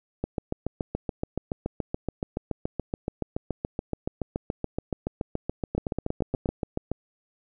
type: two click trains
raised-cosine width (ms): 2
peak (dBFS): -14 / -14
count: 48 / 7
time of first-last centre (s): 0.24-6.916 / 5.75-6.458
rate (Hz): 7.04 / 8.47
effects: none